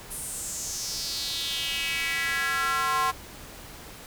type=tone with high-pass filter sweep; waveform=square; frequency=151.4 Hz; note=D#3; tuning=47 cents flat; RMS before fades=-29 dBFS; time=0.1-3.12 s; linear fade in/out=20 ms; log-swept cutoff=10000 to 970 Hz; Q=3.8; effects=pink hiss -44 dBFS RMS until 4.06 s